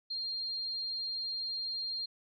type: tone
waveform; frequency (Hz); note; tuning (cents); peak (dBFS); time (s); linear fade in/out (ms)
sine; 4204; C8; +7; -34; 0.1-2.06; 10
effects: none